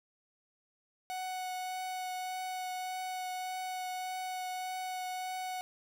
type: tone with vibrato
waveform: 45% pulse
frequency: 740 Hz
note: F#5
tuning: in tune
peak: -36 dBFS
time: 1.1-5.61 s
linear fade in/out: 0 ms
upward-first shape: triangle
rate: 1.7 Hz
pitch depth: 10 cents each way
effects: 12-bit